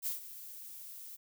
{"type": "noise with ADSR envelope", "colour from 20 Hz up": "violet", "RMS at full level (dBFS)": -34, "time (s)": [0.02, 1.17], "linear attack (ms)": 46, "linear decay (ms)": 130, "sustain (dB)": -14, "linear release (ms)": 23, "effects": []}